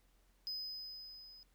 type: tone with level ramp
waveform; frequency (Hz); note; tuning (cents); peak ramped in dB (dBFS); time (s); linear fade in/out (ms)
triangle; 5030; D#8; +18; -37 to -54; 0.47-1.43; 0
effects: added 43 Hz sine -69 dBFS peak until 1.54 s + pink hiss -75 dBFS RMS until 1.54 s